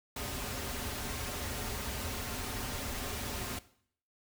pink noise with comb filter, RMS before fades -38 dBFS, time 0.16-3.59 s, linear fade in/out 5 ms, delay 6.1 ms, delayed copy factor -0.55, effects noise-tail reverb RT60 0.6 s tail -17 dB re dry

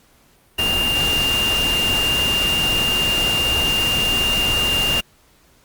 sine tone in noise, 2800 Hz, F7, 4 cents sharp, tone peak -17 dBFS, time 0.58-5.01 s, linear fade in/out 10 ms, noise pink, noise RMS -24 dBFS, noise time 0.58-5.01 s, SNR +4 dB, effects pink hiss -55 dBFS RMS until 5.64 s + Opus 48 kbps

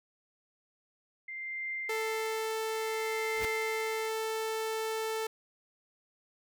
sine tone with tremolo, 2093 Hz, C7, in tune, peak -33 dBFS, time 1.28-4.09 s, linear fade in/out 5 ms, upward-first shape triangle, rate 0.57 Hz, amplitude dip 100%
sawtooth tone, 441.9 Hz, A4, 7 cents sharp, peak -28 dBFS, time 1.89-5.27 s, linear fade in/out 5 ms
pink noise with exponential growth, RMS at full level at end -33 dBFS, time 3.33-3.45 s, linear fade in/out 0 ms, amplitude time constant 26 ms
effects none

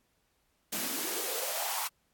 white noise with high-pass filter sweep, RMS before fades -34 dBFS, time 0.72-1.88 s, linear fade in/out 10 ms, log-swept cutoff 200 to 1000 Hz, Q 4.7, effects pink hiss -74 dBFS RMS until 2.13 s + AAC 64 kbps

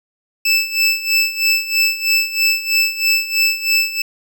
25% pulse tone with tremolo, 2634 Hz, E7, 2 cents flat, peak -7 dBFS, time 0.45-4.02 s, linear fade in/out 5 ms, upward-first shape sine, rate 3.1 Hz, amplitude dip 80%, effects none

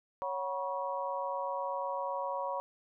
harmonic tone with a mistuned harmonic, 185 Hz, F#3, in tune, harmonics 3 / 4 / 5 / 6, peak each -37 / -42 / -36 / -41 dBFS, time 0.22-2.6 s, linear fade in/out 0 ms, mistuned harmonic 5, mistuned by +68 cents, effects none

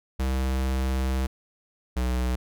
square tone pair in turn, 65.41 / 62.5 Hz, C2 / B1, 0 / +21 cents, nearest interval minor second, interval 79 cents, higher first, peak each -24 dBFS, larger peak neither, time 0.19-1.27 / 1.96-2.36 s, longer first, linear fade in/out 10 ms, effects none

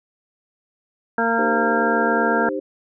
harmonic tone, 230 Hz, A#3, 23 cents flat, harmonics 1 / 2 / 3 / 4 / 6 / 7, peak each -24 / -24 / -24 / -24 / -24 / -24 dBFS, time 1.18-2.49 s, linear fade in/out 2 ms
sine chord, C minor, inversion first, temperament equal with one note detuned, 303.5 / 392 / 523.3 Hz, Eb4 / G4 / C5, -43 / 0 / 0 cents, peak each -27 dBFS, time 1.38-2.6 s, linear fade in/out 10 ms
effects none

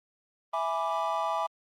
triangle chord, E dominant seventh, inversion none, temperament equal, 659.3 / 830.6 / 987.8 / 1174.7 Hz, E5 / G#5 / B5 / D6, 0 / 0 / 0 / 0 cents, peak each -31 dBFS, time 0.53-1.47 s, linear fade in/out 10 ms, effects Opus 32 kbps

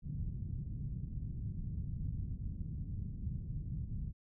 white low-pass noise, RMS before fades -40 dBFS, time 0.02-4.13 s, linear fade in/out 50 ms, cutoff 150 Hz, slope 24 dB/octave, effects none

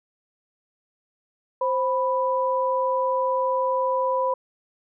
sine tone pair together, 524 / 989.2 Hz, C5 / B5, +2 / +3 cents, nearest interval major seventh, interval 1101 cents, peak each -23 dBFS, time 1.61-4.34 s, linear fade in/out 5 ms, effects none

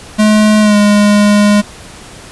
square tone with pitch glide, 213.3 to 206.6 Hz, G#3 to G#3, +46 to -9 cents, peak -6 dBFS, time 0.18-1.62 s, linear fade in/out 20 ms, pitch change -55 cents, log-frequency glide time 0.61-0.76 s, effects pink hiss -33 dBFS RMS until 2.31 s + resampled to 24000 Hz

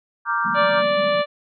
sine chord, G minor seventh, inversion first, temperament equal, 932.3 / 1174.7 / 1396.9 / 1568 Hz, Bb5 / D6 / F6 / G6, 0 / 0 / 0 / 0 cents, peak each -26 / -22 / -26 / -25 dBFS, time 0.25-0.83 s, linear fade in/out 50 ms
pink band-pass noise, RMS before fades -33 dBFS, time 0.44-1.22 s, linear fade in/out 20 ms, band 170 to 230 Hz, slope 48 dB/octave
harmonic tone, 585 Hz, D5, 7 cents flat, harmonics 1 / 2 / 3 / 4 / 5 / 6 / 7, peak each -18 / -24 / -28 / -30 / -32 / -34 / -35 dBFS, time 0.54-1.26 s, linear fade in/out 50 ms
effects none

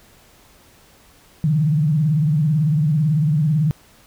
sine tone with vibrato, 152.2 Hz, D#3, 38 cents flat, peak -14 dBFS, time 1.44-3.71 s, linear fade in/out 0 ms, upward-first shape sine, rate 18 Hz, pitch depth 140 cents each way, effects pink hiss -51 dBFS RMS until 4.06 s

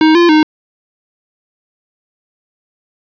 square tone with pitch steps, 314 / 345.1 / 308.8 Hz, D#4 / F4 / D#4, +16 / -21 / -13 cents, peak -6 dBFS, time 0.01-0.43 s, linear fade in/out 2 ms, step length 140 ms, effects resampled to 11025 Hz + 8-bit

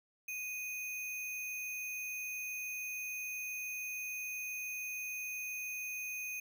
sine tone with sample-and-hold, 2487 Hz, D#7, 1 cent flat, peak -38 dBFS, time 0.28-6.4 s, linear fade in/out 5 ms, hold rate 8820 Hz, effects none

